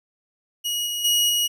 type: tone with level steps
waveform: sawtooth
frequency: 2899 Hz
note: F#7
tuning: 36 cents flat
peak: -20 / -22 / -14 / -16 dBFS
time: 0.64-1.48 s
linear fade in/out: 20 ms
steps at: 0.86 / 1.04 / 1.29 s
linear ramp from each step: 10 ms
effects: none